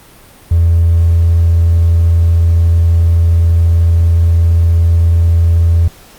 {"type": "tone with hard clipping", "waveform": "triangle", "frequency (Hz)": 84, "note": "E2", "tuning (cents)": 33, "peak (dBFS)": -6, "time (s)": [0.51, 5.88], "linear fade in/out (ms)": 5, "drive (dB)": 3, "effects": ["pink hiss -40 dBFS RMS until 6.18 s", "Opus 32 kbps"]}